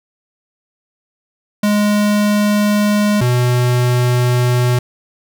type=tone pair in turn; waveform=square; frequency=207.7 / 123.5 Hz; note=G#3 / B2; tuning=0 / 0 cents; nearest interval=major sixth; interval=900 cents; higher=first; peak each=-12 dBFS; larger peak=neither; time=1.63-3.21 / 3.21-4.79 s; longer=neither; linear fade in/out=5 ms; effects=none